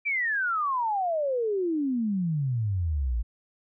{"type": "exponential sweep", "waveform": "sine", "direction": "down", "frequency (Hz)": [2377, 53.8], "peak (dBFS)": -24, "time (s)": [0.05, 3.23], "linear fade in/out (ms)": 20, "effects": []}